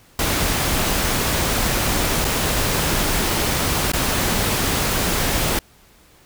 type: noise with dropouts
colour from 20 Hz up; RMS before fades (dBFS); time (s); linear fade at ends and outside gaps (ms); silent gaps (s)
pink; -20; 0.19-5.59; 2; 2.245-2.249 / 3.919-3.934
effects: pink hiss -52 dBFS RMS until 6.25 s